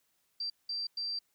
sine tone bursts at uneven times, 4699 Hz, D8, in tune, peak -33 dBFS, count 3, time 0.4-0.5 / 0.69-0.87 / 0.97-1.19 s, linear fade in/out 5 ms, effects white hiss -75 dBFS RMS until 1.34 s

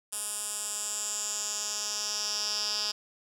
10% pulse tone with band-pass filter sweep, 209.4 Hz, G#3, 15 cents sharp, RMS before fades -33 dBFS, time 0.12-2.92 s, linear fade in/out 10 ms, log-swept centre 9300 to 4900 Hz, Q 4.2, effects none

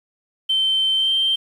sine tone with pitch glide, 3100 to 3141 Hz, G7 to G7, -20 to +3 cents, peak -15 dBFS, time 0.49-1.36 s, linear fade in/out 10 ms, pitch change +23 cents, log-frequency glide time 0.95-1.12 s, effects tanh soft clip ceiling -11 dBFS + 8-bit

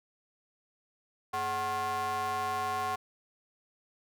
square ring-modulated tone, 163.3 Hz, E3, 16 cents flat, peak -28 dBFS, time 1.33-2.96 s, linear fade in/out 10 ms, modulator 912 Hz, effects none

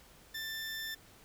20% pulse tone, 1776 Hz, A6, 16 cents sharp, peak -33 dBFS, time 0.34-0.95 s, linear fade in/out 10 ms, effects pink hiss -59 dBFS RMS until 1.24 s

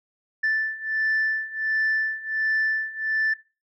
sine beating tone pair, 1760 / 1761.4 Hz, A6 / A6, 0 / +1 cents, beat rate 1.4 Hz, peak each -25 / -23 dBFS, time 0.43-3.34 s, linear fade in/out 10 ms, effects noise-tail reverb RT60 0.3 s tail -18 dB re dry + tanh soft clip ceiling -17 dBFS

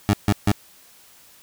20% pulse tone bursts, 102.3 Hz, G#2, 26 cents flat, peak -10 dBFS, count 3, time 0.09-0.516 s, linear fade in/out 0 ms, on 42 ms, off 150 ms, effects white hiss -51 dBFS RMS until 1.42 s

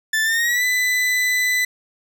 40% pulse tone with pitch glide, 1760 to 1998.5 Hz, A6 to B6, 0 to +20 cents, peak -16 dBFS, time 0.13-1.65 s, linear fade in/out 5 ms, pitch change +220 cents, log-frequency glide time 0.23-0.64 s, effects none

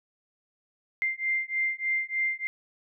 sine beating tone pair, 2093 / 2096.3 Hz, C7 / C7, 0 / +3 cents, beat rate 3.3 Hz, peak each -29 dBFS, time 1.02-2.47 s, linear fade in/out 0 ms, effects none

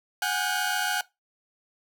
sawtooth tone cluster, 739 / 819 / 1444 / 1545 Hz, F#5 / G#5 / F#6 / G6, -2 / -24 / -43 / -26 cents, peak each -27 dBFS, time 0.22-1.01 s, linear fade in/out 2 ms, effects noise-tail reverb RT60 0.2 s tail -20 dB re dry

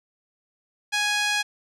5% pulse tone with band-pass filter, 831 Hz, G#5, 1 cent sharp, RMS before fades -24 dBFS, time 0.92-1.43 s, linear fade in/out 20 ms, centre 1800 Hz, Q 0.83, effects none

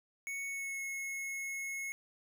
square tone with pitch glide, 2217 to 2179 Hz, C#7 to C#7, 0 to -30 cents, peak -38 dBFS, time 0.27-1.92 s, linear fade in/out 0 ms, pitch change -30 cents, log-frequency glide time 0.47-0.82 s, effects none

